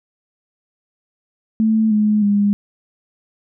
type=tone with pitch steps; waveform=sine; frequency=220 / 211.6 / 203.6 Hz; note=A3 / G#3 / G#3; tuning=0 / +33 / -34 cents; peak=-12 dBFS; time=1.6-2.53 s; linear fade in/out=0 ms; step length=310 ms; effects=none